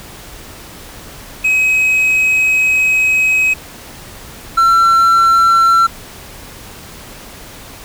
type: tone pair in turn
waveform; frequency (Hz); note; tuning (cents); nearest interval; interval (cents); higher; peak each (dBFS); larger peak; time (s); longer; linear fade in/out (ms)
triangle; 2541 / 1351.5; D#7 / E6; +36 / +43; major seventh; 1093; first; -8 / -5; second; 1.44-3.54 / 4.57-5.87; first; 10
effects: pink hiss -34 dBFS RMS until 7.84 s